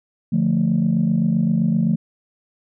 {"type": "chord", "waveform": "sine", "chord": "D minor", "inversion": "none", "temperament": "equal with one note detuned", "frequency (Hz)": [146.83, 174.61, 222.3], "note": ["D3", "F3", "A3"], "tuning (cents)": [0, 0, 18], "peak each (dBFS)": [-22, -18, -18], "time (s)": [0.32, 1.96], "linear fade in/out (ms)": 10, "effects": ["tanh soft clip ceiling -9 dBFS"]}